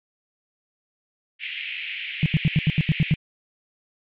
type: band-pass noise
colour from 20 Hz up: pink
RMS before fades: -32 dBFS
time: 1.39-3.16 s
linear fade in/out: 50 ms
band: 2100 to 3000 Hz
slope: 48 dB/octave
type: tone bursts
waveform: sine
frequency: 155.9 Hz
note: D#3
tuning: 4 cents sharp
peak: -14 dBFS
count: 9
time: 2.23-3.139 s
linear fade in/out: 0 ms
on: 29 ms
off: 81 ms
effects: none